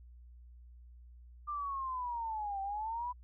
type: linear two-way sweep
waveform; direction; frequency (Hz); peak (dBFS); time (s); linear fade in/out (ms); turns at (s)
sine; down then up; 1198 to 774 to 998; -35; 1.47-3.13; 20; 2.61
effects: added 60 Hz sine -52 dBFS peak until 3.23 s